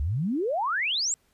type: exponential sweep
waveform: sine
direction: up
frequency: 64.4 to 7902 Hz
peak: -24 dBFS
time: 0-1.14 s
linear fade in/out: 0 ms
effects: pink hiss -67 dBFS RMS until 1.33 s + resampled to 32000 Hz